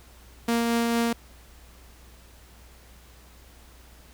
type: tone with tremolo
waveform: sawtooth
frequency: 233.2 Hz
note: A#3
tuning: 1 cent sharp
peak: -17 dBFS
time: 0.48-1.13 s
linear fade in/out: 5 ms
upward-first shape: triangle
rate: 4.4 Hz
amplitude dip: 25%
effects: added 60 Hz sine -50 dBFS peak until 4.13 s + pink hiss -54 dBFS RMS until 4.13 s